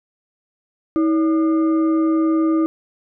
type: tone with frequency modulation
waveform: sine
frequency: 320.8 Hz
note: E4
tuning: 47 cents flat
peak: -14 dBFS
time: 0.96-2.66 s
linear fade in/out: 0 ms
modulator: 889 Hz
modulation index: 0.37
effects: none